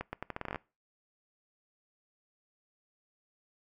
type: accelerating click train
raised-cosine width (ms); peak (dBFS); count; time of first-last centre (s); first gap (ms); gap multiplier
0.5; -21; 12; 0.01-0.558; 120; 0.8
effects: noise-tail reverb RT60 0.3 s tail -22 dB re dry